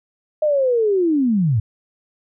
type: linear sweep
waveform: sine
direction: down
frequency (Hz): 622.3 to 98.1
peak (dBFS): -14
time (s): 0.42-1.6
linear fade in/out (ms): 5
effects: none